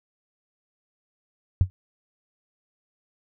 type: tone with exponential decay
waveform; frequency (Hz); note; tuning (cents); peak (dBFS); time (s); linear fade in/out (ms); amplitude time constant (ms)
sine; 92.7; F#2; +4; -10; 1.61-1.7; 0; 18
effects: none